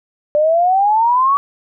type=exponential sweep; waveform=sine; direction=up; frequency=587.3 to 1144 Hz; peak=-10 dBFS; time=0.35-1.37 s; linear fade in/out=0 ms; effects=none